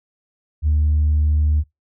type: tone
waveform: sine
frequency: 75.6 Hz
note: D#2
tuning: 49 cents flat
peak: -12 dBFS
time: 0.62-1.64 s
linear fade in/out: 50 ms
effects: noise-tail reverb RT60 0.2 s tail -26 dB re dry + tanh soft clip ceiling -11 dBFS